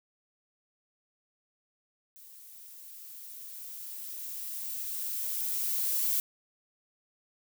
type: noise with level ramp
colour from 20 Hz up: violet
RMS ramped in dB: -52 to -28 dBFS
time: 2.16-6.2 s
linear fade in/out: 0 ms
effects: none